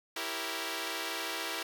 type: chord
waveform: 5% pulse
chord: E diminished seventh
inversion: none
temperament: equal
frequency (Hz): 329.6 / 392 / 466.2 / 554.4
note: E4 / G4 / Bb4 / Db5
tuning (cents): 0 / 0 / 0 / 0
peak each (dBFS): -27 / -29 / -28 / -32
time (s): 0.16-1.63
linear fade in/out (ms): 5
effects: none